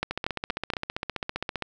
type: two click trains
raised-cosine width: 0.3 ms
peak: -13 / -10 dBFS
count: 24 / 4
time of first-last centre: 0.11-1.623 / 0.03-0.736 s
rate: 15.2 / 4.25 Hz
effects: none